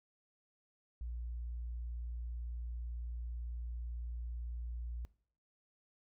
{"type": "tone", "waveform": "sine", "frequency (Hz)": 59, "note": "A#1", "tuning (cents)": 22, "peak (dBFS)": -38, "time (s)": [1.01, 5.05], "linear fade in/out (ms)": 0, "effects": ["noise-tail reverb RT60 0.5 s tail -20 dB re dry", "tanh soft clip ceiling -35 dBFS"]}